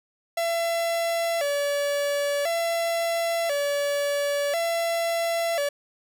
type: tone with vibrato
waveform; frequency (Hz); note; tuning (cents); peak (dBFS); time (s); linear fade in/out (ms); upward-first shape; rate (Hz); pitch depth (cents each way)
45% pulse; 621; D#5; -3; -23; 0.37-5.69; 5; square; 0.48; 140
effects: none